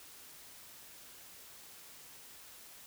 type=silence; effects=white hiss -54 dBFS RMS until 2.86 s